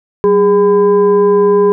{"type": "tone with frequency modulation", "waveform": "sine", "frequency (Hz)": 409.4, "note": "G#4", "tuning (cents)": -25, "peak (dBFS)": -6, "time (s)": [0.24, 1.72], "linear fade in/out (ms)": 0, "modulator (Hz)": 599, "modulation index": 0.55, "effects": []}